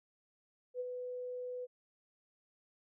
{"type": "tone with ADSR envelope", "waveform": "sine", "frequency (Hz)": 497.8, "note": "B4", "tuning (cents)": 14, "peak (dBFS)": -34, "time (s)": [0.74, 1.67], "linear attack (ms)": 61, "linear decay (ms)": 28, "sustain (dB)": -5, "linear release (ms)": 31, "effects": []}